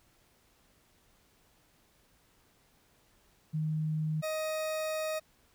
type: tone pair in turn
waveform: sine / 40% pulse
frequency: 155.56 / 626.4 Hz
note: D#3 / D#5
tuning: 0 / +11 cents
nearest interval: 2 octaves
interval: 2411 cents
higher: second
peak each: -29 / -31 dBFS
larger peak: first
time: 3.53-4.22 / 4.22-5.2 s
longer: second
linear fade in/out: 20 ms
effects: pink hiss -67 dBFS RMS until 5.54 s